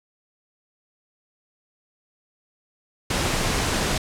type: noise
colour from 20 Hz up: pink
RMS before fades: -23 dBFS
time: 3.1-3.98 s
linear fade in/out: 5 ms
effects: low-pass 9000 Hz 12 dB/octave